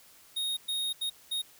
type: tone bursts at uneven times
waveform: square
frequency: 3729 Hz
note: A#7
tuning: in tune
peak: -30 dBFS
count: 4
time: 0.36-0.57 / 0.68-0.93 / 1.01-1.1 / 1.31-1.42 s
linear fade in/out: 10 ms
effects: white hiss -57 dBFS RMS until 1.59 s